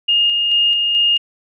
sine tone with tremolo, 2838 Hz, F7, 27 cents sharp, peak -11 dBFS, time 0.08-1.18 s, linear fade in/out 10 ms, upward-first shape square, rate 2.3 Hz, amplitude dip 30%, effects none

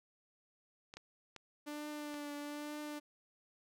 clicks, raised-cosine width 0.2 ms, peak -32 dBFS, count 4, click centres 0.939 / 0.97 / 1.363 / 2.142 s
sawtooth tone with vibrato, 294.6 Hz, D4, 6 cents sharp, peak -38 dBFS, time 1.66-3 s, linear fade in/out 20 ms, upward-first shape triangle, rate 1.1 Hz, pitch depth 29 cents each way
effects none

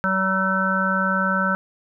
harmonic tone, 190 Hz, F#3, 46 cents sharp, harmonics 1 / 3 / 5 / 7 / 8, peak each -24 / -28 / -29 / -23 / -23 dBFS, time 0.04-1.55 s, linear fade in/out 0 ms, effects none

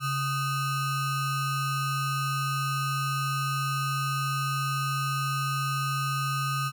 square ring-modulated tone, 690 Hz, F5, 21 cents flat, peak -24 dBFS, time 0-6.72 s, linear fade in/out 50 ms, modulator 553 Hz, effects none

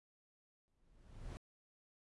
brown noise with exponential growth, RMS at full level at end -42 dBFS, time 0.68-1.37 s, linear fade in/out 0 ms, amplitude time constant 150 ms, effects resampled to 24000 Hz

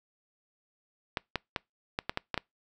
clicks, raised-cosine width 0.3 ms, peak -13 dBFS, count 8, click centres 1.172 / 1.357 / 1.562 / 1.989 / 2.095 / 2.174 / 2.343 / 2.377 s, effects noise-tail reverb RT60 0.2 s tail -26 dB re dry

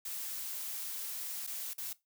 blue noise with dropouts, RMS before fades -40 dBFS, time 0.05-1.93 s, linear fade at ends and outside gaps 5 ms, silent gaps 1.467-1.473 / 1.735-1.78 s, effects noise-tail reverb RT60 0.2 s tail -19 dB re dry

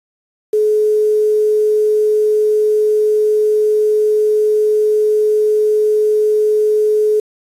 sine tone with quantisation, 426.1 Hz, G#4, 44 cents sharp, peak -10 dBFS, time 0.53-7.2 s, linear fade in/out 5 ms, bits 6, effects resampled to 32000 Hz

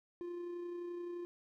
triangle tone with amplitude modulation, 349.2 Hz, F4, in tune, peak -37 dBFS, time 0.21-1.25 s, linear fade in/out 0 ms, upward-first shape sine, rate 31.6 Hz, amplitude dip 30%, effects none

